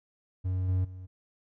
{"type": "tone with level steps", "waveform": "triangle", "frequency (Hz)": 92.5, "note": "F#2", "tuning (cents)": 0, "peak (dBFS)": [-25, -22, -38], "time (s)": [0.44, 1.07], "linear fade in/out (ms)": 20, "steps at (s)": [0.68, 0.84], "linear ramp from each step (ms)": 10, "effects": []}